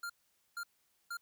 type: tone bursts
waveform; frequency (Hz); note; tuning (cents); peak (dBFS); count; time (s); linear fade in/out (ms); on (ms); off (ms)
square; 1396.9; F6; 0; -39; 3; 0.03-1.171; 5; 67; 470
effects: white hiss -75 dBFS RMS until 1.21 s